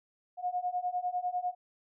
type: beating tone pair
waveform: sine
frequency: 715 / 725 Hz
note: F5 / F#5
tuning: +41 / -35 cents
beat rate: 10 Hz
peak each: -34 / -33 dBFS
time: 0.37-1.55 s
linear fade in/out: 50 ms
effects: none